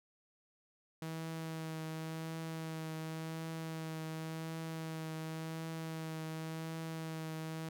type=tone with vibrato; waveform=sawtooth; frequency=160.6 Hz; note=E3; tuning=45 cents flat; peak=-36 dBFS; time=1.02-7.69 s; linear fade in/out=2 ms; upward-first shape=triangle; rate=0.91 Hz; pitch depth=20 cents each way; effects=none